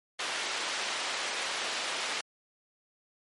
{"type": "band-pass noise", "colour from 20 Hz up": "white", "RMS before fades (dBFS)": -34, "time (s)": [0.19, 2.21], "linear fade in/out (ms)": 5, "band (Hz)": [420, 3900], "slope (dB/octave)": 12, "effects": ["MP3 48 kbps"]}